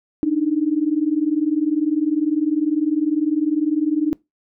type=tone pair together; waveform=sine; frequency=293.7 / 313.7 Hz; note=D4 / D#4; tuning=0 / +14 cents; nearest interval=minor second; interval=114 cents; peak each=-19 dBFS; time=0.23-4.13 s; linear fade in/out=0 ms; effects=noise-tail reverb RT60 0.2 s tail -23 dB re dry